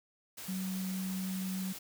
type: tone in noise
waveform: sine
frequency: 188.2 Hz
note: F#3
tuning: 30 cents sharp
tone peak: -34 dBFS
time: 0.48-1.73 s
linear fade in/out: 10 ms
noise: white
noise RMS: -45 dBFS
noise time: 0.37-1.79 s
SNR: +8 dB
effects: none